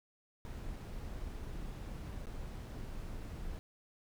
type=noise with dropouts; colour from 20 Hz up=brown; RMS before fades=-43 dBFS; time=0.45-3.59 s; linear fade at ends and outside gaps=0 ms; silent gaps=0.757-0.761 / 1.388-1.392 / 2.258-2.269 s; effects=none